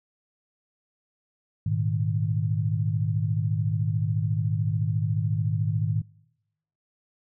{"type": "tone cluster", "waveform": "sine", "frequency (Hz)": [105.8, 119.7, 154.8], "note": ["G#2", "A#2", "D#3"], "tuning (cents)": [33, 46, -9], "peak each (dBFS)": [-25, -30, -27], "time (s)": [1.66, 6.02], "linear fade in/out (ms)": 5, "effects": ["noise-tail reverb RT60 0.9 s tail -24 dB re dry"]}